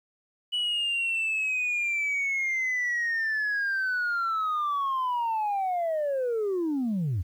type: linear sweep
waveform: sine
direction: down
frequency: 2960 to 78 Hz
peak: -23 dBFS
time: 0.52-7.23 s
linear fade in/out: 20 ms
effects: tanh soft clip ceiling -23 dBFS + 10-bit